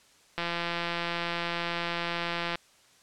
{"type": "click train", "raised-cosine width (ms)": 0.3, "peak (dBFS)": -15, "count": 373, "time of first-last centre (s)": [0.38, 2.555], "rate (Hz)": 171, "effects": ["white hiss -60 dBFS RMS until 3.02 s", "low-pass 8000 Hz 12 dB/octave"]}